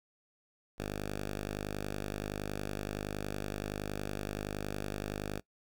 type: tone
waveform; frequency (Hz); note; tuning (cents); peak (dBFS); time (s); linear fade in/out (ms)
5% pulse; 50.7; G#1; -41; -25; 0.78-5.4; 10
effects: noise-tail reverb RT60 0.1 s tail -21 dB re dry